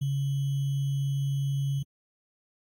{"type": "tone with sample-and-hold", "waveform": "sine", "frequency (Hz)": 138.59, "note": "C#3", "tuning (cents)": 0, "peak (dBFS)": -25, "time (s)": [0.01, 1.83], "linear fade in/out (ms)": 10, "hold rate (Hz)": 3150, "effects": ["AAC 48 kbps"]}